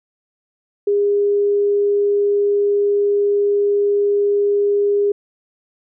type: tone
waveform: sine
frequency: 407 Hz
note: G#4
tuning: 35 cents flat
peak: -13 dBFS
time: 0.87-5.12 s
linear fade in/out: 5 ms
effects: none